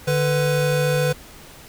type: tone pair together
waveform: square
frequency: 148.1 / 498.1 Hz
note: D3 / B4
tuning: +15 / +15 cents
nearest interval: octave + major sixth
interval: 2100 cents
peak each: -21 dBFS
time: 0.07-1.13 s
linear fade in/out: 10 ms
effects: pink hiss -43 dBFS RMS until 1.68 s